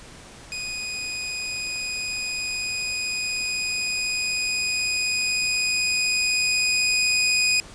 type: tone with level ramp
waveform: 20% pulse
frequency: 2489 Hz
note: D#7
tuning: in tune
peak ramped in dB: -24 to -13 dBFS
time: 0.52-7.6 s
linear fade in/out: 0 ms
effects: pink hiss -44 dBFS RMS until 7.74 s + resampled to 22050 Hz